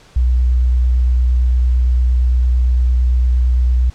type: tone with vibrato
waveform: sine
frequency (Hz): 61.74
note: B1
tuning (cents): 0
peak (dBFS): -10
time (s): 0.16-3.9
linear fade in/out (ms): 5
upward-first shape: triangle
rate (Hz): 8.8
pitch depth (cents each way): 19
effects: pink hiss -46 dBFS RMS until 3.94 s + low-pass 7000 Hz 12 dB/octave